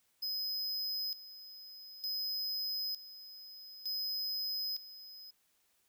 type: tone with tremolo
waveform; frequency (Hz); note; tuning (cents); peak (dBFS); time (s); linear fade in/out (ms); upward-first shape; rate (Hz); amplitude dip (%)
square; 5050; D#8; +25; -35; 0.22-5.31; 10; square; 0.55; 80
effects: white hiss -74 dBFS RMS until 5.88 s